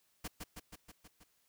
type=noise with echo; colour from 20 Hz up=pink; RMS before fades=-41 dBFS; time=0.24-0.28 s; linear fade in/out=10 ms; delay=160 ms; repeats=6; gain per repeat=-3 dB; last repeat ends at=1.24 s; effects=white hiss -74 dBFS RMS until 1.48 s